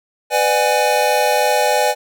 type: chord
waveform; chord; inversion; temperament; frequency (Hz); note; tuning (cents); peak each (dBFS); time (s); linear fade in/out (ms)
square; G# half-diminished seventh; first; just; 498.4 / 598 / 747.5 / 830.6; B4 / D5 / F#5 / G#5; +16 / +31 / +17 / 0; -20 / -19 / -24 / -18; 0.3-1.95; 50
effects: none